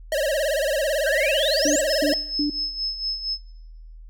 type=tone with vibrato; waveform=square; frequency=587.3 Hz; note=D5; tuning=in tune; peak=-21 dBFS; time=0.12-2.14 s; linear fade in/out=2 ms; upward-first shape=sine; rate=18 Hz; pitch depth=160 cents each way
type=exponential sweep; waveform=sine; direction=up; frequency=1512 to 7930 Hz; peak=-22 dBFS; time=1.06-1.81 s; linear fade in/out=5 ms
type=tone bursts; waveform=sine; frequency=293.7 Hz; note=D4; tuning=in tune; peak=-20 dBFS; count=3; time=1.65-2.5 s; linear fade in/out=5 ms; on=110 ms; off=260 ms
type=tone with tremolo; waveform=sine; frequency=5200 Hz; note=E8; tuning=24 cents flat; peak=-23 dBFS; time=1.86-3.38 s; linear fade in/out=50 ms; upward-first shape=sine; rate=4.3 Hz; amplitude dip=70%
effects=noise-tail reverb RT60 0.8 s tail -19 dB re dry + added 40 Hz sine -39 dBFS peak until 4.09 s